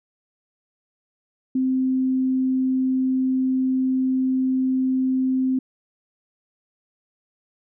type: tone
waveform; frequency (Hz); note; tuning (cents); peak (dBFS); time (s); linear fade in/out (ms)
sine; 260.1; C4; -10; -18; 1.55-5.59; 5
effects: none